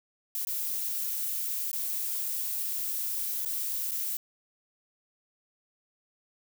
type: noise with dropouts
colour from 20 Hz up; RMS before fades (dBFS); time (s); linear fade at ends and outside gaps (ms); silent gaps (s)
violet; -32; 0.35-4.17; 1; 0.45-0.471 / 1.715-1.73 / 3.45-3.458 / 3.911-3.917
effects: none